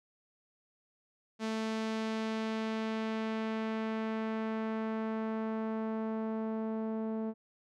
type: tone with low-pass filter sweep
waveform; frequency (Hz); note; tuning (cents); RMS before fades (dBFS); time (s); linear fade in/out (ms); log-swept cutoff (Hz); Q
sawtooth; 220.8; A3; +6; -35; 1.39-7.34; 50; 6100 to 660; 0.81
effects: none